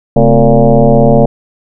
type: tone with frequency modulation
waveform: sine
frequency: 220 Hz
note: A3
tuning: in tune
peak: -3 dBFS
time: 0.16-1.26 s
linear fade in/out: 5 ms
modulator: 119 Hz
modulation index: 3.9
effects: none